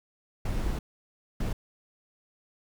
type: noise bursts at uneven times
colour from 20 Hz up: brown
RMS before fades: -29 dBFS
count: 2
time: 0.45-0.79 / 1.4-1.53 s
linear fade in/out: 5 ms
effects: none